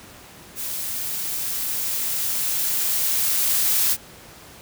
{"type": "noise with level ramp", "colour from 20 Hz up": "blue", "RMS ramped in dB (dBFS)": [-29, -19], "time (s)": [0.55, 3.97], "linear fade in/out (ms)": 50, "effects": ["pink hiss -44 dBFS RMS until 4.61 s", "high-pass 60 Hz 12 dB/octave"]}